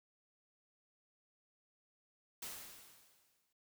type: noise with exponential decay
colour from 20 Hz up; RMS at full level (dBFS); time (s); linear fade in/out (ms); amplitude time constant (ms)
white; -44; 2.42-3.53; 5; 240
effects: none